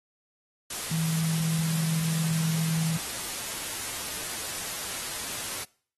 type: tone in noise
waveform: sine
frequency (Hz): 161.6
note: E3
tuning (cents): -34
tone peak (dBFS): -25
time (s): 0.91-2.97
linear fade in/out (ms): 5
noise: white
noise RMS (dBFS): -34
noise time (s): 0.7-5.64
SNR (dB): +6
effects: noise-tail reverb RT60 0.5 s tail -24 dB re dry + AAC 32 kbps